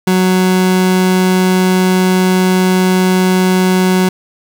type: tone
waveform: 30% pulse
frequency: 185 Hz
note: F#3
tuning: in tune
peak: -6 dBFS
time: 0.07-4.09 s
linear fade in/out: 5 ms
effects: 8-bit